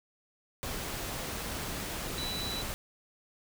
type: tone in noise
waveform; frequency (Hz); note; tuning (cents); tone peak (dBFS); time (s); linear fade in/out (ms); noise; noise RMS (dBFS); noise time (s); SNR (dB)
sine; 3955; B7; +2; -36; 2.18-2.62; 0; pink; -37; 0.63-2.74; -2
effects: none